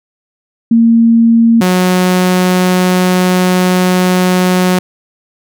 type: tone pair in turn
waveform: sine / sawtooth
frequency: 230 / 182.55 Hz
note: A#3 / F#3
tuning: -23 / -23 cents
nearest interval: major third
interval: 400 cents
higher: first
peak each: -4 dBFS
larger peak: neither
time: 0.71-1.61 / 1.61-4.79 s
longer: second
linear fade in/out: 5 ms
effects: none